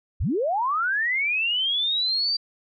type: linear sweep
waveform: sine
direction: up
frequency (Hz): 37.09 to 4706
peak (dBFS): -21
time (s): 0.2-2.37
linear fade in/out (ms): 10
effects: none